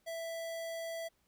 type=tone; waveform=square; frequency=661 Hz; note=E5; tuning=5 cents sharp; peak=-39 dBFS; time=0.06-1.09 s; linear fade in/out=20 ms; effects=pink hiss -75 dBFS RMS until 1.27 s